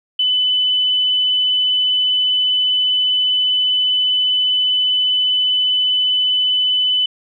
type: tone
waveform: sine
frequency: 3005 Hz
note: F#7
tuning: 26 cents sharp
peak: -13 dBFS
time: 0.19-7.06 s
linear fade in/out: 5 ms
effects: none